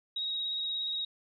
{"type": "tone with vibrato", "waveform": "sine", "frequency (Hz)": 3790, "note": "A#7", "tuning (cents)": 28, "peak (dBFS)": -31, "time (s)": [0.16, 1.05], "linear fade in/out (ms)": 5, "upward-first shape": "square", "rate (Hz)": 17, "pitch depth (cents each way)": 13, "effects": []}